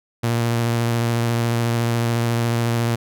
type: tone with vibrato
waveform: sawtooth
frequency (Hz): 117.2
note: A#2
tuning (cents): +10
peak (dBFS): -14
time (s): 0.23-2.96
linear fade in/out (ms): 10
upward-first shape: triangle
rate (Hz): 14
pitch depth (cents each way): 21
effects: none